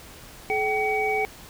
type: tone cluster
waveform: sine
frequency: 427.8 / 769 / 2260 Hz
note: A4 / G5 / C#7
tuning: -49 / -33 / +33 cents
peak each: -26 dBFS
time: 0.5-1.25 s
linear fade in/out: 0 ms
effects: pink hiss -45 dBFS RMS until 1.49 s